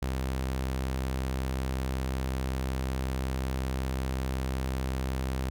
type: tone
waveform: sawtooth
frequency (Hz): 65.41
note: C2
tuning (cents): 0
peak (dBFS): -25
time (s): 0.02-5.5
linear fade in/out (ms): 5
effects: none